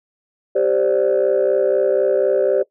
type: chord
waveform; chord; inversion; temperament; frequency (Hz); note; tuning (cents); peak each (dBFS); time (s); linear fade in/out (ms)
sine; G suspended fourth; none; equal; 392 / 523.3 / 587.3; G4 / C5 / D5; 0 / 0 / 0; -17; 0.55-2.63; 10
effects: noise-tail reverb RT60 0.1 s tail -19 dB re dry + tanh soft clip ceiling -8 dBFS